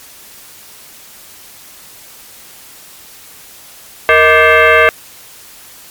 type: tone with frequency modulation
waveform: sine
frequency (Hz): 466.2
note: A#4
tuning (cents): 0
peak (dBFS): -4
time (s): 4.09-4.89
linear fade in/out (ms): 0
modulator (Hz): 548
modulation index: 3.7
effects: white hiss -37 dBFS RMS until 5.9 s + MP3 96 kbps